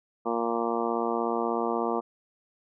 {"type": "harmonic tone", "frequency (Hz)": 116.54, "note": "A#2", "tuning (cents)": 0, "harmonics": [2, 3, 4, 5, 6, 7, 8, 9, 10], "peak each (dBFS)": [-33, -32, -31, -38, -33, -37, -35, -38, -35], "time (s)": [0.25, 2.01], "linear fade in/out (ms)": 20, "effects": []}